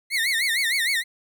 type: tone with vibrato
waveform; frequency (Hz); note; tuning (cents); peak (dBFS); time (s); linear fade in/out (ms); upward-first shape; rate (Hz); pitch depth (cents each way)
30% pulse; 2005; B6; +26; -18; 0.1-1.04; 50; sine; 6.5; 190
effects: none